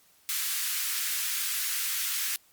white high-pass noise, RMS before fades -30 dBFS, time 0.29-2.36 s, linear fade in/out 0 ms, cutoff 1400 Hz, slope 24 dB/octave, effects white hiss -62 dBFS RMS until 2.52 s + Opus 48 kbps

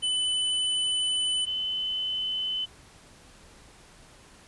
square / sine tone pair in turn, 3004 / 3030 Hz, F#7 / F#7, +26 / +40 cents, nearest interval unison, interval 14 cents, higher second, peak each -25 / -27 dBFS, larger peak first, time 0.02-1.46 / 1.46-2.66 s, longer first, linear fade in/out 20 ms, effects pink hiss -53 dBFS RMS until 4.47 s + resampled to 24000 Hz

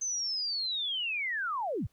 sine linear sweep, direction down, 6272 to 56 Hz, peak -30 dBFS, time 0.01-1.87 s, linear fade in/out 10 ms, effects pink hiss -71 dBFS RMS until 1.92 s

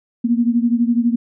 sine beating tone pair, 233.1 / 245.1 Hz, A#3 / B3, 0 / -13 cents, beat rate 12 Hz, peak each -15 / -18 dBFS, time 0.24-1.16 s, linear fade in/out 10 ms, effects none

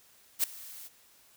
blue noise with ADSR envelope, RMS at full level -24 dBFS, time 0.39-0.89 s, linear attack 47 ms, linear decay 4 ms, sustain -22 dB, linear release 27 ms, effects white hiss -61 dBFS RMS until 1.36 s

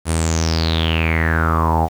sawtooth tone with low-pass filter sweep, 81.2 Hz, E2, 26 cents flat, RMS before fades -17 dBFS, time 0.05-1.89 s, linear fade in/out 50 ms, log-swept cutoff 10000 to 740 Hz, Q 8.9, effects 7-bit

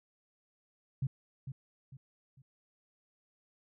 sine tone with echo, 134.1 Hz, C3, 43 cents sharp, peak -29 dBFS, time 1.02-1.07 s, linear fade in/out 5 ms, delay 450 ms, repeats 3, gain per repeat -9 dB, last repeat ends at 2.42 s, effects none

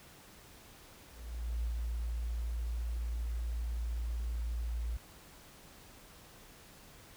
sine tone with ADSR envelope, 57.7 Hz, A#1, 17 cents flat, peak -31 dBFS, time 1.1-4.97 s, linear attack 530 ms, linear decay 100 ms, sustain -2 dB, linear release 4 ms, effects pink hiss -56 dBFS RMS until 7.16 s

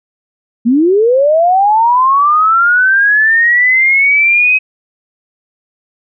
sine linear sweep, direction up, 221.1 to 2546 Hz, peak -6 dBFS, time 0.65-4.59 s, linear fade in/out 20 ms, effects none

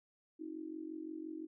sine tone with amplitude modulation, 317.6 Hz, D#4, 36 cents sharp, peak -38 dBFS, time 0.39-1.47 s, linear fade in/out 20 ms, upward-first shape sine, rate 45.8 Hz, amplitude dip 85%, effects none

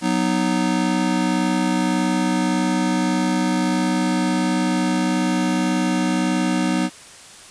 square chord, B major, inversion second, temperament just, 185.21 / 246.9 / 308.7 Hz, F#3 / B3 / D#4, +2 / 0 / -14 cents, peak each -23 dBFS, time 0.01-6.9 s, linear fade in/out 50 ms, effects white hiss -42 dBFS RMS until 7.5 s + resampled to 22050 Hz

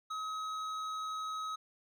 sine tone with hard clipping, 1274 Hz, D#6, 41 cents sharp, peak -38 dBFS, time 0.1-1.56 s, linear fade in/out 10 ms, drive 9 dB, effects none

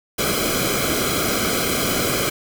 pink noise with comb filter, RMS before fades -21 dBFS, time 0.18-2.3 s, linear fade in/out 10 ms, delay 1.1 ms, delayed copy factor -0.85, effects none

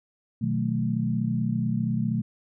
sine chord, B dominant seventh, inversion none, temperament equal with one note detuned, 123.47 / 155.56 / 184.25 / 220 Hz, B2 / D#3 / F#3 / A3, 0 / 0 / -7 / 0 cents, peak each -28 / -31 / -30 / -27 dBFS, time 0.41-2.22 s, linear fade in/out 10 ms, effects none

